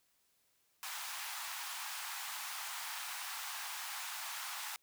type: high-pass noise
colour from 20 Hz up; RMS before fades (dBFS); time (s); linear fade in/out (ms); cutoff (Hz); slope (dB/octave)
pink; -43; 0.83-4.76; 0; 800; 48
effects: white hiss -75 dBFS RMS until 4.82 s

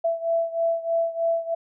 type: beating tone pair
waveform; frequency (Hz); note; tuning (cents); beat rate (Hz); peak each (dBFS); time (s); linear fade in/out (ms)
sine; 665 / 668.2; E5 / E5; +15 / +23; 3.2; -23 / -26; 0.04-1.55; 10
effects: none

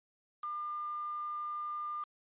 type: tone with quantisation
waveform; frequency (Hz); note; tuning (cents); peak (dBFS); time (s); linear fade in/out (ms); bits
sine; 1202; D6; +40; -36; 0.43-2.04; 5; 8
effects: resampled to 8000 Hz

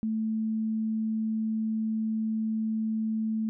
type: tone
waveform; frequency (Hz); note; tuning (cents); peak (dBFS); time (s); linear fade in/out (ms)
sine; 220; A3; 0; -26; 0.03-3.49; 0
effects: none

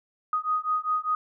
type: beating tone pair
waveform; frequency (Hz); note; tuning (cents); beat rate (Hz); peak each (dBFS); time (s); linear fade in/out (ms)
sine; 1244.5 / 1249.5; D#6 / D#6; 0 / +7; 5; -27; 0.33-1.15; 2
effects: none

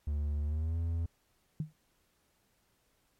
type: tone with pitch glide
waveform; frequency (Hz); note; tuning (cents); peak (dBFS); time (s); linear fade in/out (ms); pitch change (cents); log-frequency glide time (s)
triangle; 73.42 to 83.37; D2 to E2; 0 to +20; -28; 0.07-1.06; 5; +220; 0.42-0.77
type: tone with exponential decay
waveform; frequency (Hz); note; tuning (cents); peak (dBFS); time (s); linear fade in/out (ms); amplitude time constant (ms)
sine; 154.4; D#3; -13; -28; 1.6-1.73; 2; 28
effects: pink hiss -73 dBFS RMS until 3.19 s + MP3 64 kbps

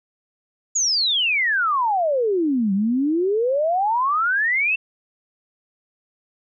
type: exponential two-way sweep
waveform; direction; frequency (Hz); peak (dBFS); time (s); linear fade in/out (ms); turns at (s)
sine; down then up; 6950 to 188.9 to 2713; -17; 0.75-4.76; 10; 2.73
effects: none

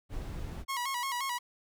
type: noise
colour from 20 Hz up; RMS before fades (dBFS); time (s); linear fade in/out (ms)
brown; -38; 0.09-0.65; 50
type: tone with vibrato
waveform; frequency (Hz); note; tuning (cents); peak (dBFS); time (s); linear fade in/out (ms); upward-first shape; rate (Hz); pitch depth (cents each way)
sawtooth; 1027; C6; -33; -28; 0.68-1.39; 20; square; 5.7; 97
effects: none

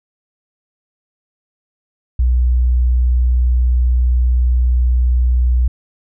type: tone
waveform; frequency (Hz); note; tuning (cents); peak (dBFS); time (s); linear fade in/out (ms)
sine; 61.5; B1; -7; -10; 2.19-5.68; 5
effects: none

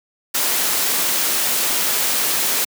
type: noise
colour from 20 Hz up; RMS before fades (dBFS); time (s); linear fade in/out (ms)
white; -19; 0.34-2.65; 10
effects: high-pass 200 Hz 12 dB/octave

